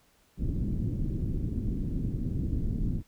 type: low-pass noise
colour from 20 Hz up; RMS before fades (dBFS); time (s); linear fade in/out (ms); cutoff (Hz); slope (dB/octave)
pink; -30; 0.37-3.03; 50; 280; 24
effects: pink hiss -65 dBFS RMS until 3.07 s